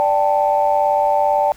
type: chord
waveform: sine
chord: D suspended fourth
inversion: none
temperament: just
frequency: 587.3 / 783.1 / 881 Hz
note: D5 / G5 / A5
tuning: 0 / -2 / +2 cents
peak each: -17 dBFS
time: 0-1.52 s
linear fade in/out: 0 ms
effects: tanh soft clip ceiling -4 dBFS + pink hiss -46 dBFS RMS until 1.56 s